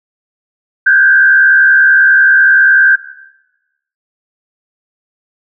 sine tone with frequency modulation, 1568 Hz, G6, in tune, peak -4 dBFS, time 0.86-2.96 s, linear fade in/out 10 ms, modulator 70.3 Hz, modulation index 0.97, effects noise-tail reverb RT60 1.0 s tail -18 dB re dry

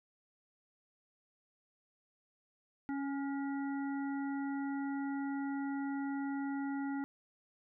harmonic tone with a mistuned harmonic, 277.2 Hz, C#4, in tune, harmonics 1 / 3 / 5 / 7, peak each -35 / -45 / -49 / -52 dBFS, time 2.89-7.04 s, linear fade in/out 0 ms, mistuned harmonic 5, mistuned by +36 cents, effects none

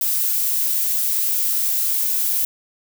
violet noise, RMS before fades -20 dBFS, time 0.01-2.45 s, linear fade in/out 2 ms, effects none

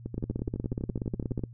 two click trains, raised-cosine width 3 ms, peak -21 / -18 dBFS, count 17 / 22, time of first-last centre 0.06-1.393 / 0.18-1.437 s, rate 12 / 16.7 Hz, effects noise-tail reverb RT60 0.1 s tail -25 dB re dry + added 117 Hz sine -44 dBFS peak until 1.53 s

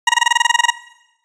20% pulse tone bursts, 949 Hz, A#5, 31 cents sharp, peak -4 dBFS, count 14, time 0.07-0.704 s, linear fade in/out 5 ms, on 23 ms, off 24 ms, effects noise-tail reverb RT60 0.9 s tail -17 dB re dry + resampled to 22050 Hz

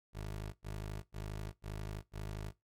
20% pulse tone bursts, 52 Hz, G#1, 3 cents sharp, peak -35 dBFS, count 5, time 0.13-2.528 s, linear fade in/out 50 ms, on 410 ms, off 87 ms, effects noise-tail reverb RT60 0.2 s tail -21 dB re dry + MP3 96 kbps

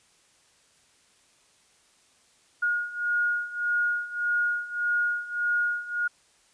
sine beating tone pair, 1434 / 1435.7 Hz, F6 / F6, +45 / +47 cents, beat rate 1.7 Hz, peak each -29 / -26 dBFS, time 2.62-6.08 s, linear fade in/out 10 ms, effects white hiss -62 dBFS RMS until 6.53 s + resampled to 22050 Hz

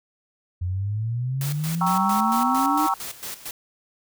sine exponential sweep, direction up, 87.31 to 311.4 Hz, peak -23 dBFS, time 0.61-2.87 s, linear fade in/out 10 ms
white noise with tremolo, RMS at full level -33 dBFS, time 1.41-3.51 s, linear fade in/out 2 ms, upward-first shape square, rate 4.4 Hz, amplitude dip 75%
sine chord, G diminished seventh, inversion none, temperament equal with one note detuned, 781.3 / 932.3 / 1108.7 / 1318.5 Hz, G5 / Bb5 / Db6 / Fb6, -6 / 0 / 0 / 0 cents, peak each -25 dBFS, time 1.81-2.94 s, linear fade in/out 2 ms
effects none

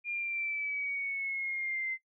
sine exponential sweep, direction down, 2416 to 2064 Hz, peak -32 dBFS, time 0.04-1.98 s, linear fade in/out 50 ms, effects noise-tail reverb RT60 0.1 s tail -20 dB re dry

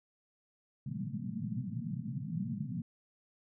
pink band-pass noise, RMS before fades -38 dBFS, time 0.86-2.82 s, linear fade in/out 5 ms, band 110 to 240 Hz, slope 96 dB/octave, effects none

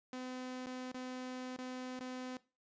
sawtooth tone with dropouts, 254.5 Hz, C4, 48 cents flat, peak -38 dBFS, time 0.13-2.37 s, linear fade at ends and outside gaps 2 ms, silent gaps 0.661-0.667 / 0.918-0.944 / 1.564-1.586 / 1.992-2.006 s, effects noise-tail reverb RT60 0.3 s tail -19 dB re dry + resampled to 16000 Hz

